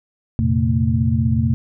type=tone cluster; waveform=sine; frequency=85.7 / 114.4 / 130.4 / 225.6 Hz; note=F2 / A#2 / C3 / A3; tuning=-32 / -32 / -5 / +44 cents; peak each=-20 dBFS; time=0.39-1.54 s; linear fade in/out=0 ms; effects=none